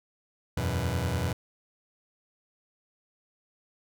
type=chord; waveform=sawtooth; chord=E suspended second; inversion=none; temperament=just; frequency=82.41 / 92.71 / 123.61 Hz; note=E2 / F#2 / B2; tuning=0 / +4 / +2 cents; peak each=-27 dBFS; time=0.57-1.33 s; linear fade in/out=5 ms; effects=none